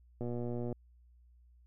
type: click train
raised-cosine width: 2 ms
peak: -26 dBFS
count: 63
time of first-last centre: 0.21-0.727 s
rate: 120 Hz
effects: added 60 Hz sine -59 dBFS peak until 1.66 s